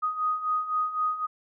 sine beating tone pair, 1244.5 / 1248.4 Hz, D#6 / D#6, 0 / +5 cents, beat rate 3.9 Hz, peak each -31 / -26 dBFS, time 0.02-1.27 s, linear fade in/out 20 ms, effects none

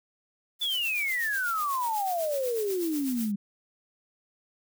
blue noise with tremolo, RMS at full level -37 dBFS, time 0.59-3.32 s, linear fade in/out 50 ms, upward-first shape sine, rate 8.1 Hz, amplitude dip 60%
sine exponential sweep, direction down, 3520 to 196 Hz, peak -26 dBFS, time 0.61-3.36 s, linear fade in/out 10 ms
effects none

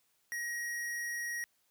square tone, 1893 Hz, A#6, 26 cents sharp, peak -36 dBFS, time 0.32-1.44 s, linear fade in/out 0 ms, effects white hiss -74 dBFS RMS until 1.7 s + high-pass 60 Hz 12 dB/octave

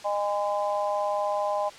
harmonic tone, 204.3 Hz, G#3, 28 cents flat, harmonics 3 / 4 / 5, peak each -27 / -29 / -31 dBFS, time 0.04-1.7 s, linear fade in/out 20 ms, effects white hiss -46 dBFS RMS until 1.78 s + low-pass 6000 Hz 12 dB/octave

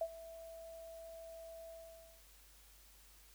sine tone with ADSR envelope, 659.3 Hz, E5, in tune, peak -32 dBFS, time 0.01-2.23 s, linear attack 4 ms, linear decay 60 ms, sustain -17 dB, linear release 540 ms, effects added 50 Hz sine -64 dBFS peak until 3.34 s + white hiss -64 dBFS RMS until 3.34 s

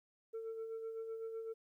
sine tone with tremolo, 449.5 Hz, A4, 37 cents sharp, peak -37 dBFS, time 0.33-1.54 s, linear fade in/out 20 ms, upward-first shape sine, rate 7.9 Hz, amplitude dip 50%, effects tanh soft clip ceiling -39 dBFS + 13-bit

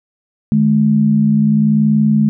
sine tone pair together, 152.49 / 213.3 Hz, D#3 / G#3, -35 / +46 cents, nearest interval tritone, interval 581 cents, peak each -15 / -10 dBFS, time 0.52-2.29 s, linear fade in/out 0 ms, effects none

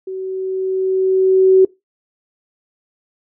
sine tone with level ramp, 378 Hz, F#4, 37 cents sharp, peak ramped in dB -23 to -5 dBFS, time 0.07-1.65 s, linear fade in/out 5 ms, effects noise-tail reverb RT60 0.2 s tail -22 dB re dry

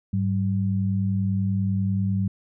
sine tone pair together, 101.5 / 191.61 Hz, G#2 / G3, -39 / -39 cents, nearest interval major seventh, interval 1100 cents, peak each -23 / -24 dBFS, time 0.13-2.28 s, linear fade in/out 5 ms, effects none

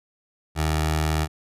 15% pulse tone with notch filter, 77.78 Hz, D#2, in tune, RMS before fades -23 dBFS, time 0.55-1.28 s, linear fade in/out 50 ms, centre 240 Hz, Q 1.2, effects resampled to 32000 Hz

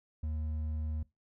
triangle tone with hard clipping, 77.3 Hz, D#2, 11 cents flat, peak -34 dBFS, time 0.23-1.03 s, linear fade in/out 5 ms, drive 8 dB, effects noise-tail reverb RT60 0.2 s tail -21 dB re dry

